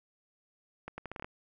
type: accelerating click train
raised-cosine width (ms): 0.5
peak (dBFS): -25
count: 8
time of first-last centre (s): 0.88-1.245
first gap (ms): 100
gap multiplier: 0.77
effects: none